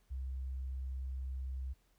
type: tone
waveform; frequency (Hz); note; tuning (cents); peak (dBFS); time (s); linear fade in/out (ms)
sine; 65.41; C2; 0; -37; 0.1-1.74; 20
effects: added 43 Hz sine -70 dBFS peak until 1.98 s + pink hiss -75 dBFS RMS until 1.98 s